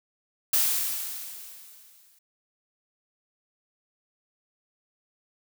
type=noise with exponential decay; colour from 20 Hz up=blue; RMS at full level=-21 dBFS; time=0.53-2.19 s; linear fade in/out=5 ms; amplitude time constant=360 ms; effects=none